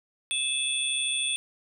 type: tone cluster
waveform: sine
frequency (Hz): 2615 / 3382 / 3515 / 8840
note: E7 / G#7 / A7 / C#9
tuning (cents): -15 / +31 / -2 / -6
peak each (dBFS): -31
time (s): 0.31-1.36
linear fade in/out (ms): 0
effects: none